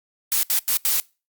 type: noise bursts at uneven times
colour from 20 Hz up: blue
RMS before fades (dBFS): -20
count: 4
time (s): 0.32-0.43 / 0.5-0.59 / 0.68-0.77 / 0.85-1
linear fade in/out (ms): 0
effects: noise-tail reverb RT60 0.3 s tail -24 dB re dry + Opus 48 kbps